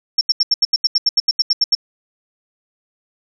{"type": "tone bursts", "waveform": "sine", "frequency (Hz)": 5430, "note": "F8", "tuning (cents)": -50, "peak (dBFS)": -10, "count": 15, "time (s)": [0.18, 1.751], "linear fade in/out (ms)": 5, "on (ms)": 31, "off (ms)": 79, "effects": []}